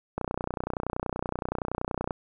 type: click train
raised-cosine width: 1 ms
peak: -15 dBFS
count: 60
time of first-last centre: 0.18-2.108 s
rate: 30.6 Hz
effects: none